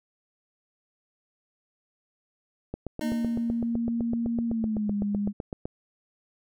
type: click train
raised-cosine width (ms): 2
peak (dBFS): -19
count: 24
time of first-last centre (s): 2.74-5.655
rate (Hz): 7.89
type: tone with exponential decay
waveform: 25% pulse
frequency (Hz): 306.4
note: D#4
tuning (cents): -27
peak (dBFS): -26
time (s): 3.01-3.75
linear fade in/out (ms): 1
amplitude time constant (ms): 160
type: tone with pitch glide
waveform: sine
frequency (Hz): 233.1 to 204.1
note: A#3 to G#3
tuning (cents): 0 to -30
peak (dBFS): -25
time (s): 3.01-5.33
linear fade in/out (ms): 50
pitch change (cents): -230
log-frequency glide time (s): 4.46-4.94
effects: none